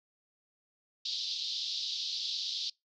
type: band-pass noise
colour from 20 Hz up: pink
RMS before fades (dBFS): -36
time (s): 1.05-2.7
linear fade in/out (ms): 5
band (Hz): 3500 to 5000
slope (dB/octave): 48
effects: noise-tail reverb RT60 0.2 s tail -26 dB re dry